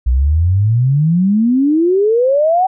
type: exponential sweep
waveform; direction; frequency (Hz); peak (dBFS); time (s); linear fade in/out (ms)
sine; up; 59 to 771; -9; 0.06-2.67; 10
effects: none